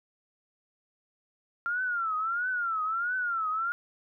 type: tone with vibrato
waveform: sine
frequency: 1378 Hz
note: F6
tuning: 24 cents flat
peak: -27 dBFS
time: 1.66-3.72 s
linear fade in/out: 0 ms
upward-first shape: triangle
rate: 1.5 Hz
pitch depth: 180 cents each way
effects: none